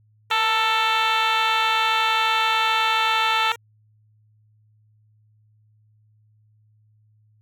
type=tone; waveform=10% pulse; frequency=466.2 Hz; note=A#4; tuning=in tune; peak=-24 dBFS; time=0.3-3.56 s; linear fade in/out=5 ms
type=harmonic tone; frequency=442.4 Hz; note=A4; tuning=9 cents sharp; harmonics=2 / 3 / 4 / 5 / 6 / 7 / 8 / 9 / 10; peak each=-23 / -23 / -29 / -30 / -26 / -30 / -28 / -33 / -41 dBFS; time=0.31-3.52 s; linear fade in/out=2 ms
effects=added 107 Hz sine -56 dBFS peak until 7.41 s